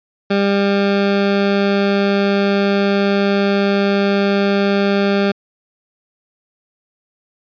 20% pulse tone, 199.4 Hz, G3, 30 cents sharp, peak -8 dBFS, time 0.3-5.32 s, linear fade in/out 10 ms, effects resampled to 11025 Hz

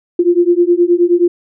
sine beating tone pair, 344.4 / 353.9 Hz, F4 / F4, -24 / +23 cents, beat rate 9.5 Hz, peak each -11 dBFS, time 0.19-1.28 s, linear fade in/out 5 ms, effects none

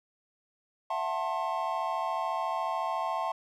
triangle chord, F# half-diminished seventh, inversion third, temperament just, 666 / 740 / 888 / 1065.6 Hz, E5 / F#5 / A5 / C6, +18 / 0 / +16 / +31 cents, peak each -33 / -34 / -32 / -32 dBFS, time 0.9-3.32 s, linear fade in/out 5 ms, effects none

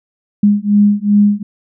sine beating tone pair, 204.3 / 206.9 Hz, G#3 / G#3, -28 / -6 cents, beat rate 2.6 Hz, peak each -11 dBFS, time 0.43-1.43 s, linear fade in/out 5 ms, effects none

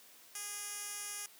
10% pulse tone with band-pass filter, 410.7 Hz, G#4, 19 cents flat, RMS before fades -43 dBFS, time 0.35-1.26 s, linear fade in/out 2 ms, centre 9200 Hz, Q 1.6, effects white hiss -59 dBFS RMS until 1.39 s + high-pass 200 Hz 12 dB/octave

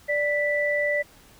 sine tone pair together, 587.3 / 1975.4 Hz, D5 / B6, 0 / 0 cents, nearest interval octave + major sixth, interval 2100 cents, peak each -24 dBFS, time 0.08-1.03 s, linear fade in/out 20 ms, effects pink hiss -53 dBFS RMS until 1.39 s

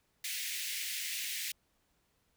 pink high-pass noise, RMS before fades -38 dBFS, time 0.24-1.52 s, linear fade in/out 5 ms, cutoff 1900 Hz, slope 48 dB/octave, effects pink hiss -75 dBFS RMS until 2.36 s

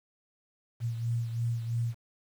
sine beating tone pair, 116.54 / 119.54 Hz, A#2 / A#2, 0 / +44 cents, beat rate 3 Hz, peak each -29 / -37 dBFS, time 0.8-1.95 s, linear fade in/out 50 ms, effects 9-bit

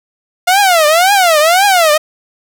sawtooth tone with vibrato, 698.5 Hz, F5, in tune, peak -3 dBFS, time 0.47-1.98 s, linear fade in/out 10 ms, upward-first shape triangle, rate 1.9 Hz, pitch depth 300 cents each way, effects none

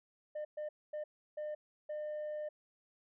sine tone bursts at uneven times, 604 Hz, D5, 48 cents sharp, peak -35 dBFS, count 5, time 0.35-0.45 / 0.57-0.69 / 0.93-1.04 / 1.37-1.55 / 1.89-2.49 s, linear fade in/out 10 ms, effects tanh soft clip ceiling -37 dBFS

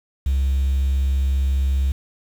triangle tone, 67.4 Hz, C#2, 48 cents flat, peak -13 dBFS, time 0.26-1.92 s, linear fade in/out 5 ms, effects tanh soft clip ceiling -13 dBFS + 7-bit

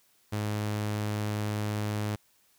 sawtooth tone, 105.3 Hz, G#2, 24 cents sharp, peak -25 dBFS, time 0.32-2.16 s, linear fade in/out 10 ms, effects white hiss -66 dBFS RMS until 2.58 s

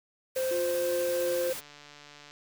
white noise, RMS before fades -39 dBFS, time 0.35-1.61 s, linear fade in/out 20 ms
triangle tone, 521 Hz, C5, 7 cents flat, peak -25 dBFS, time 0.36-1.53 s, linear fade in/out 5 ms
triangle tone with tremolo, 353 Hz, F4, 19 cents sharp, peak -30 dBFS, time 0.51-1.5 s, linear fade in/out 2 ms, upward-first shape triangle, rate 2.9 Hz, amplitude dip 35%
click train, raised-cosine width 0.2 ms, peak -32 dBFS, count 182, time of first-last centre 1.07-2.31 s, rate 146 Hz
effects none

